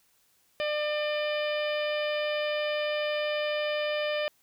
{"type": "harmonic tone with a mistuned harmonic", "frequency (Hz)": 599, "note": "D5", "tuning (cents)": 34, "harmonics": [1, 2, 3, 4, 5, 6, 7, 8], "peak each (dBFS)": [-28, -40, -37, -37, -38, -44, -52, -46], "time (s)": [0.6, 4.28], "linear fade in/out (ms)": 0, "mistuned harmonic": 8, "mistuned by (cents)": 27, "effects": ["white hiss -67 dBFS RMS until 4.42 s"]}